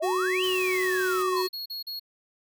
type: exponential two-way sweep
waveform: sine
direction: up then down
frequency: 589 to 3124 to 960 Hz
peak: -27 dBFS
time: 0-1.43 s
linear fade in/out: 20 ms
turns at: 0.44 s
type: tone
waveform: square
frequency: 370 Hz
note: F#4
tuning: in tune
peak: -26 dBFS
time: 0.02-1.48 s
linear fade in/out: 20 ms
type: noise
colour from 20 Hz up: white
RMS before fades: -41 dBFS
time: 0.43-1.23 s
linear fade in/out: 10 ms
type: tone bursts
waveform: square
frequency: 4322 Hz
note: C#8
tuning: 45 cents flat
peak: -33 dBFS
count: 4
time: 1.36-1.997 s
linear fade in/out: 10 ms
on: 130 ms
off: 39 ms
effects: none